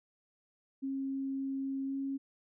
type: tone with pitch glide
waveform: sine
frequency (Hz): 270.4 to 272.8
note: C#4 to C#4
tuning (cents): -43 to -28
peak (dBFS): -33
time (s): 0.82-2.18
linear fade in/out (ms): 20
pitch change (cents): +15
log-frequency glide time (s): 1.86-1.95
effects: none